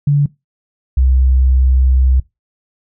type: tone pair in turn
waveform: sine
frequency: 143.9 / 64.66 Hz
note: D3 / C2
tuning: -35 / -20 cents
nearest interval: octave + major second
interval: 1385 cents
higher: first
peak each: -8 dBFS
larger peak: neither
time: 0.07-0.26 / 0.97-2.2 s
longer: second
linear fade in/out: 5 ms
effects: noise-tail reverb RT60 0.2 s tail -21 dB re dry